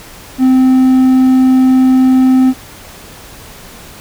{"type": "tone", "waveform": "triangle", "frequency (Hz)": 259.1, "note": "C4", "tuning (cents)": -17, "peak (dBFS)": -3, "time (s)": [0.38, 2.54], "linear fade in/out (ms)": 50, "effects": ["pink hiss -34 dBFS RMS until 4 s"]}